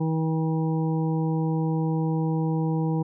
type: harmonic tone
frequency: 160 Hz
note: D#3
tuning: 49 cents sharp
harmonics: 1 / 2 / 3 / 5 / 6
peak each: -23 / -29 / -33 / -37 / -39 dBFS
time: 0-3.03 s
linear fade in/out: 10 ms
effects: none